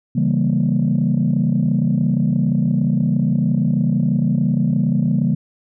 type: chord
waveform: sine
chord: C# diminished seventh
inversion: none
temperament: equal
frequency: 138.59 / 164.81 / 196 / 233.1 Hz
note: C#3 / E3 / G3 / Bb3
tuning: 0 / 0 / 0 / 0 cents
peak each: -19 dBFS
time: 0.15-5.35 s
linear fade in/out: 10 ms
effects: tanh soft clip ceiling -8 dBFS